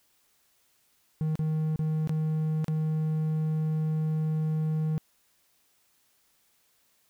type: tone with dropouts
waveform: triangle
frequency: 156.4 Hz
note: D#3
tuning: 9 cents sharp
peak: -23 dBFS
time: 1.21-4.98 s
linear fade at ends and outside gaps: 0 ms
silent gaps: 1.355-1.392 / 1.76-1.792 / 2.074-2.094 / 2.644-2.682 s
effects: white hiss -68 dBFS RMS until 7.09 s